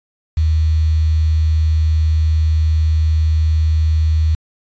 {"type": "tone with quantisation", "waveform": "sine", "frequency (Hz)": 78.7, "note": "D#2", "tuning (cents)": 20, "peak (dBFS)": -11, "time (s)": [0.37, 4.35], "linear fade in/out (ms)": 5, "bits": 6, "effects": ["resampled to 16000 Hz"]}